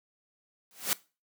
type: noise with exponential growth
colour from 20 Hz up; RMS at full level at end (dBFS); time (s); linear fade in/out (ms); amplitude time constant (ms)
white; -24; 0.71-0.93; 0; 47
effects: noise-tail reverb RT60 0.3 s tail -20 dB re dry + high-pass 150 Hz 12 dB/octave